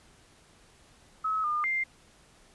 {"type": "tone with pitch steps", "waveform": "sine", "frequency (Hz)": [1286, 1211, 2101], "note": ["E6", "D#6", "C7"], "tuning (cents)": [-43, -47, 7], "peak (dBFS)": -26, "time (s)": [1.24, 1.84], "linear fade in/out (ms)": 10, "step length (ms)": 200, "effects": ["pink hiss -59 dBFS RMS until 2.54 s", "resampled to 24000 Hz"]}